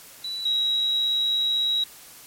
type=tone pair in turn; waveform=sine; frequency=3951 / 3854 Hz; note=B7 / B7; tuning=0 / -43 cents; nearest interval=unison; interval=43 cents; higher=first; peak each=-28 / -20 dBFS; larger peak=second; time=0.24-0.45 / 0.45-1.84 s; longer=second; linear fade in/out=5 ms; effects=white hiss -46 dBFS RMS until 2.26 s + MP3 64 kbps